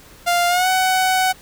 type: tone with pitch glide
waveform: sawtooth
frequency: 698.5 to 748.6 Hz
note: F5 to F#5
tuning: 0 to +20 cents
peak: -11 dBFS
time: 0.26-1.33 s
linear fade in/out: 20 ms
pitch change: +120 cents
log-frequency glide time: 0.48-0.68 s
effects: pink hiss -45 dBFS RMS until 1.41 s